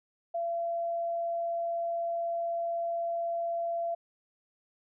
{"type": "tone", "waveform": "sine", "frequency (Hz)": 679, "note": "F5", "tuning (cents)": -49, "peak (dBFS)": -29, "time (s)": [0.34, 3.95], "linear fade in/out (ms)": 10, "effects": []}